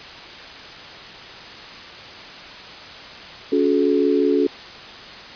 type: tone cluster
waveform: sine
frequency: 282.7 / 363.3 / 429 Hz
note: C#4 / F#4 / A4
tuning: +34 / -32 / -44 cents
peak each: -19 / -20 / -19 dBFS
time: 3.52-4.47 s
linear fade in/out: 5 ms
effects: white hiss -37 dBFS RMS until 5.35 s + resampled to 11025 Hz